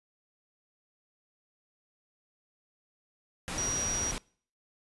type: tone in noise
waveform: sine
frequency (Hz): 5760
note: F#8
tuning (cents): -47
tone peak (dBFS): -30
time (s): 3.58-4.11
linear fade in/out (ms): 0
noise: pink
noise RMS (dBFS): -36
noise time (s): 3.48-4.18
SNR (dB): +3
effects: noise-tail reverb RT60 0.5 s tail -25 dB re dry + resampled to 24000 Hz